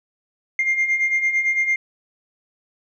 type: beating tone pair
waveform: sine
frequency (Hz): 2105 / 2113.9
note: C7 / C7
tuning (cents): +10 / +17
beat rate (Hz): 8.9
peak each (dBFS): -23 / -17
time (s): 0.59-1.76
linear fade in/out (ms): 2
effects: tanh soft clip ceiling -13 dBFS